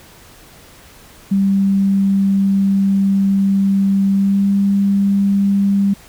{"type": "tone with pitch glide", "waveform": "sine", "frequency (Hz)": [196, 198.62], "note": ["G3", "G3"], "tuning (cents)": [0, 23], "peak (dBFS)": -11, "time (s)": [1.31, 5.94], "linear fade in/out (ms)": 10, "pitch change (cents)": 23, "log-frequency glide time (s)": [4.13, 4.48], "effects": ["pink hiss -43 dBFS RMS until 6.08 s"]}